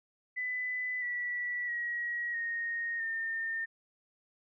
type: tone with pitch steps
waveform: sine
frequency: 2000 / 1952.1 / 1905.3 / 1859.6 / 1815 Hz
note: B6 / B6 / A#6 / A#6 / A#6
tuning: +21 / -21 / +37 / -5 / -47 cents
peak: -32 dBFS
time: 0.36-3.66 s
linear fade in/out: 20 ms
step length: 660 ms
effects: none